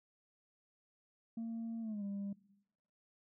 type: tone with pitch glide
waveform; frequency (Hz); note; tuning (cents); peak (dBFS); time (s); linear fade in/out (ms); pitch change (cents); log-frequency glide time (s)
sine; 228.2 to 199.81; A#3 to G3; -37 to +33; -36; 1.37-2.33; 5; -230; 1.81-2.04
effects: noise-tail reverb RT60 0.9 s tail -21 dB re dry + tanh soft clip ceiling -37 dBFS